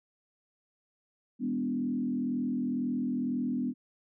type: tone with frequency modulation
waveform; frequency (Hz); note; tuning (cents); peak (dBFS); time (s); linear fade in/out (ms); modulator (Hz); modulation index
sine; 246.9; B3; 0; -28; 1.39-3.74; 50; 42; 1
effects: none